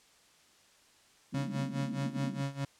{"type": "band-pass noise", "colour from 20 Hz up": "white", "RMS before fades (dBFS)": -39, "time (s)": [1.32, 2.42], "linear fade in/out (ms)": 10, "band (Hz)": [190, 260], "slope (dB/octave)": 48}
{"type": "tone with tremolo", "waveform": "35% pulse", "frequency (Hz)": 138.59, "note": "C#3", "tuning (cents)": 0, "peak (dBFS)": -29, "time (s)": [1.34, 2.65], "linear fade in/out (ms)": 5, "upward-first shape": "sine", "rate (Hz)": 4.8, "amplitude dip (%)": 85}
{"effects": ["white hiss -63 dBFS RMS until 2.79 s", "low-pass 8000 Hz 12 dB/octave"]}